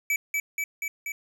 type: tone with echo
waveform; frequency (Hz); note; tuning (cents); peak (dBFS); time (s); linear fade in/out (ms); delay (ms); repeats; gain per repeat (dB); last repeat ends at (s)
square; 2300; D7; -37; -23; 0.1-0.16; 2; 240; 4; -2; 1.12
effects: none